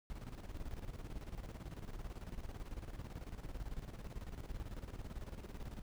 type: noise with tremolo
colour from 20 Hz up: brown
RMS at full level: -44 dBFS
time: 0.1-5.82 s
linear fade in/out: 0 ms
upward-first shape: square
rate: 18 Hz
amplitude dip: 65%
effects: none